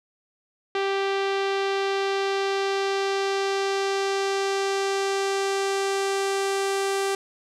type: tone with low-pass filter sweep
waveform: sawtooth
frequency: 392 Hz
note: G4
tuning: in tune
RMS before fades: -25 dBFS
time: 0.75-7.15 s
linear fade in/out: 2 ms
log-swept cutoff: 3500 to 9400 Hz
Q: 1.2
effects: none

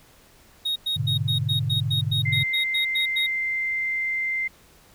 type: tone bursts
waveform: triangle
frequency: 3752 Hz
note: A#7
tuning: 11 cents sharp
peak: -21 dBFS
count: 13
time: 0.65-3.268 s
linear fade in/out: 10 ms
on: 110 ms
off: 99 ms
type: chord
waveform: sine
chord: G# diminished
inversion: none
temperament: equal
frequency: 103.83 / 123.47 / 146.83 Hz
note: G#2 / B2 / D3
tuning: 0 / 0 / 0 cents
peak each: -27 / -27 / -27 dBFS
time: 0.96-2.44 s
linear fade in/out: 10 ms
type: tone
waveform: sine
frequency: 2085 Hz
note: C7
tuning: 7 cents flat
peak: -23 dBFS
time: 2.25-4.48 s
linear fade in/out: 10 ms
effects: pink hiss -54 dBFS RMS until 4.94 s

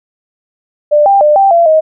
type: tone with pitch steps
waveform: sine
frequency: 594 / 793 / 599 / 784 / 680 / 629 Hz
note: D5 / G5 / D5 / G5 / F5 / D#5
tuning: +20 / +20 / +34 / 0 / -46 / +19 cents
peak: -4 dBFS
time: 0.91-1.81 s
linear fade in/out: 20 ms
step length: 150 ms
effects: none

